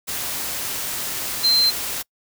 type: tone in noise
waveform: sine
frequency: 4120 Hz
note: C8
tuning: 28 cents flat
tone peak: -14 dBFS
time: 1.43-1.71 s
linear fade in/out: 20 ms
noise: white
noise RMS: -27 dBFS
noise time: 0.07-2.03 s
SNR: +10 dB
effects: noise-tail reverb RT60 0.1 s tail -26 dB re dry